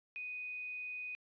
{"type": "tone with quantisation", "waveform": "sine", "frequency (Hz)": 2489, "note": "D#7", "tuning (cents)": 0, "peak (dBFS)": -40, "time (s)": [0.16, 1.15], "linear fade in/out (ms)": 0, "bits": 11, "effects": ["resampled to 11025 Hz"]}